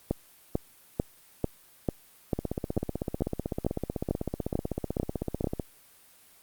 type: two click trains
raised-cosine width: 2 ms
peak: -16 / -12 dBFS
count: 52 / 13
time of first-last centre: 2.39-5.598 / 0.11-5.443 s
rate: 15.9 / 2.25 Hz
effects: white hiss -57 dBFS RMS until 6.42 s + Opus 32 kbps